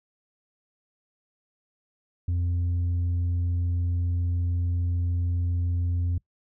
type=tone; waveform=sine; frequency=87.31 Hz; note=F2; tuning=in tune; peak=-20 dBFS; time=2.28-6.18 s; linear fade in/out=5 ms; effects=noise-tail reverb RT60 0.1 s tail -24 dB re dry + tanh soft clip ceiling -22 dBFS